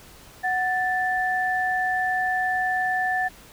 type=tone pair together; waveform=sine; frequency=740.4 / 1761 Hz; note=F#5 / A6; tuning=+1 / +1 cents; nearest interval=octave + minor third; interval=1500 cents; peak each=-24 dBFS; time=0.43-3.29 s; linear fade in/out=20 ms; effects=pink hiss -48 dBFS RMS until 3.52 s